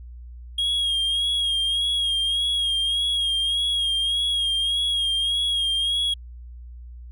triangle tone with vibrato, 3268 Hz, G#7, 29 cents flat, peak -19 dBFS, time 0.58-6.14 s, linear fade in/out 5 ms, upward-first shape sine, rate 1.7 Hz, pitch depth 41 cents each way, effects added 60 Hz sine -37 dBFS peak until 7.11 s

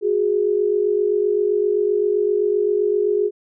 sine tone pair together, 367.6 / 415.3 Hz, F#4 / G#4, -11 / 0 cents, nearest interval major second, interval 211 cents, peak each -21 / -17 dBFS, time 0.01-3.31 s, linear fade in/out 50 ms, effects none

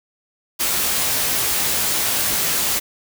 white noise with comb filter, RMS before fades -20 dBFS, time 0.59-2.8 s, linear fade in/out 20 ms, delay 19 ms, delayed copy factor +0.6, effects none

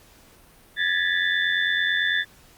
sine tone cluster, 1675 / 1764 / 1950 / 3526 Hz, G#6 / A6 / B6 / A7, +14 / +4 / -23 / +3 cents, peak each -25 / -24 / -29 / -27 dBFS, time 0.76-2.25 s, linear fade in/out 50 ms, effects pink hiss -53 dBFS RMS until 2.57 s + Opus 48 kbps

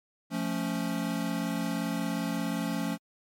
square chord, F augmented, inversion none, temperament equal, 174.61 / 220 / 277.2 Hz, F3 / A3 / C#4, 0 / 0 / 0 cents, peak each -34 dBFS, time 0.3-2.98 s, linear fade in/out 50 ms, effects MP3 64 kbps

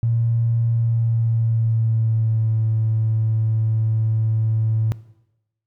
triangle tone with pitch glide, 115.9 to 110.54 Hz, A#2 to A2, -10 to +8 cents, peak -12 dBFS, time 0.03-4.92 s, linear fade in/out 0 ms, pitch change -82 cents, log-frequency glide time 0.68-2.66 s, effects noise-tail reverb RT60 0.9 s tail -21 dB re dry + tanh soft clip ceiling -14 dBFS

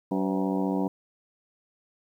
harmonic tone with a mistuned harmonic, 95 Hz, F#2, 46 cents sharp, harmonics 2 / 3 / 4 / 5 / 6 / 7 / 8 / 9 / 10, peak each -28 / -28 / -34 / -35 / -43 / -38 / -39 / -41 / -38 dBFS, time 0.11-0.88 s, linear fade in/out 5 ms, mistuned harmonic 5, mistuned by +83 cents, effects 10-bit

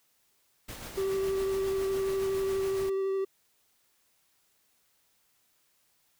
pink noise with tremolo, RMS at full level -41 dBFS, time 0.68-2.9 s, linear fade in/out 10 ms, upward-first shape sine, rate 7.2 Hz, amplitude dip 35%
triangle tone with vibrato, 386.9 Hz, G4, 23 cents flat, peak -25 dBFS, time 0.97-3.25 s, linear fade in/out 10 ms, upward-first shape sine, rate 12 Hz, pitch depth 11 cents each way
effects white hiss -70 dBFS RMS until 6.19 s

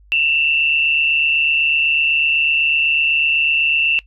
sine tone pair together, 2684 / 2832 Hz, E7 / F7, +31 / +23 cents, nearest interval minor second, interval 92 cents, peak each -14 / -22 dBFS, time 0.12-3.99 s, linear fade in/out 0 ms, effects noise-tail reverb RT60 0.1 s tail -19 dB re dry + added 50 Hz sine -45 dBFS peak until 4.06 s

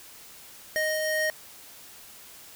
square tone pair together, 622 / 1863.9 Hz, D#5 / A#6, -1 / -1 cents, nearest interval octave + perfect fifth, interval 1900 cents, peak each -28 / -29 dBFS, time 0.76-1.3 s, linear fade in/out 0 ms, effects white hiss -48 dBFS RMS until 2.55 s

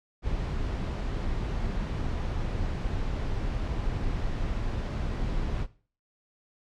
brown noise, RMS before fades -30 dBFS, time 0.22-5.67 s, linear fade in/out 50 ms, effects noise-tail reverb RT60 0.4 s tail -17 dB re dry + low-pass 5000 Hz 12 dB/octave

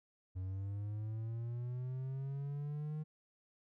triangle linear sweep, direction up, 91.5 to 154.8 Hz, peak -36 dBFS, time 0.35-3.04 s, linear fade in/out 20 ms, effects none

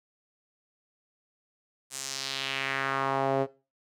sawtooth tone with band-pass filter sweep, 135.6 Hz, C#3, 38 cents flat, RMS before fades -30 dBFS, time 1.9-3.47 s, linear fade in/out 50 ms, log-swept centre 8600 to 510 Hz, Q 2, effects noise-tail reverb RT60 0.3 s tail -18 dB re dry

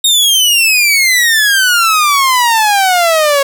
sawtooth exponential sweep, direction down, 3748 to 548 Hz, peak -4 dBFS, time 0.04-3.43 s, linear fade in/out 5 ms, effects none

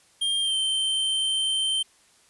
square tone with pitch glide, 3200 to 3116 Hz, G7 to G7, +35 to -11 cents, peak -23 dBFS, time 0.21-1.83 s, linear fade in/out 10 ms, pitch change -46 cents, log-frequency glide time 0.41-0.55 s, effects white hiss -59 dBFS RMS until 2.29 s + resampled to 24000 Hz

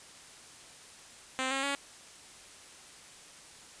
5% pulse tone with pitch steps, 260.9 / 270.4 / 280.3 Hz, C4 / C#4 / C#4, -5 / -43 / +19 cents, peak -19 dBFS, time 1.39-1.75 s, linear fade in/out 0 ms, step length 120 ms, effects white hiss -52 dBFS RMS until 3.8 s + resampled to 22050 Hz

